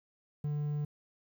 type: tone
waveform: triangle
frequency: 147.8 Hz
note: D3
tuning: 11 cents sharp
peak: -29 dBFS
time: 0.44-0.85 s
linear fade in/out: 5 ms
effects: 11-bit